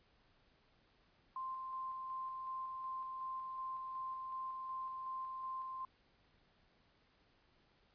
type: tone with tremolo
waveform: sine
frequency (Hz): 1046.5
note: C6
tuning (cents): 0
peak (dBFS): -40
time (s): 1.36-5.85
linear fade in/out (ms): 2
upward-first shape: square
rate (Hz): 2.7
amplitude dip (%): 25
effects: pink hiss -72 dBFS RMS until 7.94 s + resampled to 11025 Hz